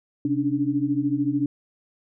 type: tone cluster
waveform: sine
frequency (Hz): 132.2 / 280.4 / 293.9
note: C3 / C#4 / D4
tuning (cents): +18 / +20 / +1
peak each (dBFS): -30 / -25 / -23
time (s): 0.25-1.46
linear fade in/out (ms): 2
effects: none